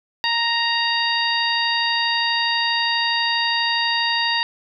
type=harmonic tone; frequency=932.3 Hz; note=A#5; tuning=in tune; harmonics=1 / 2 / 3 / 4 / 5; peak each=-24 / -23 / -25 / -25 / -25 dBFS; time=0.24-4.43 s; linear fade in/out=0 ms; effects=none